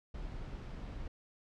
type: noise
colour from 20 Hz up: brown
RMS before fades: -43 dBFS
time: 0.14-1.08 s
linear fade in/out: 5 ms
effects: low-pass 5000 Hz 12 dB/octave